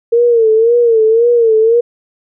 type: tone with vibrato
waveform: sine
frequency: 458.3 Hz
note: A#4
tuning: 29 cents flat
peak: -6 dBFS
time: 0.12-1.81 s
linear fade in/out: 10 ms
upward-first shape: sine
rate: 1.9 Hz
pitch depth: 84 cents each way
effects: none